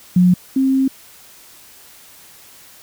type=tone pair in turn; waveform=sine; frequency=180 / 266.3 Hz; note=F#3 / C4; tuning=-47 / +31 cents; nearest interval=perfect fifth; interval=678 cents; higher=second; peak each=-8 / -12 dBFS; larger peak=first; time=0.16-0.34 / 0.56-0.88 s; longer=second; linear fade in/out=5 ms; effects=white hiss -44 dBFS RMS until 2.82 s